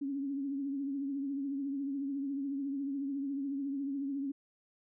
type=tone with vibrato; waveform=sine; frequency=277.2 Hz; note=C#4; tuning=in tune; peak=-33 dBFS; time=0.01-4.32 s; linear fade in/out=10 ms; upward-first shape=triangle; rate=14 Hz; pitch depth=68 cents each way; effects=none